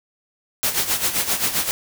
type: noise with tremolo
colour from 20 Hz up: white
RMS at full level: -19 dBFS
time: 0.63-1.71 s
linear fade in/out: 0 ms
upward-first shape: sine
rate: 7.6 Hz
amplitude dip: 70%
effects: none

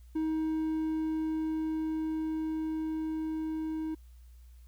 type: tone with level ramp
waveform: triangle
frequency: 315.6 Hz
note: D#4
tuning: 25 cents sharp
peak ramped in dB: -26 to -30 dBFS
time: 0.15-3.95 s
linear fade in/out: 10 ms
effects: added 60 Hz sine -50 dBFS peak until 4.67 s + white hiss -70 dBFS RMS until 4.67 s

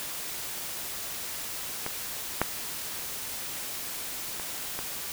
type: clicks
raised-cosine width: 0.5 ms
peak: -16 / -7 / -21 / -19 dBFS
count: 4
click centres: 1.864 / 2.416 / 4.398 / 4.79 s
effects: white hiss -36 dBFS RMS until 5.12 s

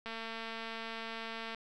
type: click train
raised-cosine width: 0.3 ms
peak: -26 dBFS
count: 337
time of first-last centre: 0.06-1.547 s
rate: 226 Hz
effects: none

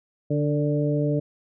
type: harmonic tone with a mistuned harmonic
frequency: 146.83 Hz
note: D3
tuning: in tune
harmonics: 1 / 2 / 3 / 4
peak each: -23 / -26 / -28 / -29 dBFS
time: 0.3-1.2 s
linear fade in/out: 10 ms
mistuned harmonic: 3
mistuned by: +22 cents
effects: none

